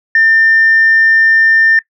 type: tone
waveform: sine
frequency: 1800 Hz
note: A6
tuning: 39 cents sharp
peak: -5 dBFS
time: 0.15-1.79 s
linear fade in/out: 2 ms
effects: noise-tail reverb RT60 0.1 s tail -21 dB re dry + tanh soft clip ceiling -1 dBFS